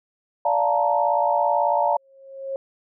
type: chord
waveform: sine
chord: Bb major seventh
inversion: first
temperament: just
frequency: 582.7 / 699.2 / 874.1 / 932.3 Hz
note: D5 / F5 / A5 / Bb5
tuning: -14 / +2 / -12 / 0 cents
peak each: -23 dBFS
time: 0.45-1.97 s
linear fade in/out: 5 ms
type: tone with exponential growth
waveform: sine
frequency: 541 Hz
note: C#5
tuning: 42 cents flat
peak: -23 dBFS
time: 1.91-2.56 s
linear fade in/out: 1 ms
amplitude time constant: 140 ms
effects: none